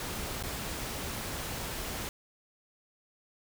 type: noise with dropouts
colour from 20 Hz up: pink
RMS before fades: -37 dBFS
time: 0-2.09 s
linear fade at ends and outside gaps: 1 ms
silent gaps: 0.427-0.436 s
effects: none